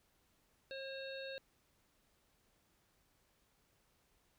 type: harmonic tone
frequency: 538 Hz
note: C5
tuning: 48 cents sharp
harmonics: 1 / 3 / 5 / 7 / 8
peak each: -45 / -51 / -53 / -53 / -55 dBFS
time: 0.71-1.38 s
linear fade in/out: 0 ms
effects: pink hiss -75 dBFS RMS until 4.38 s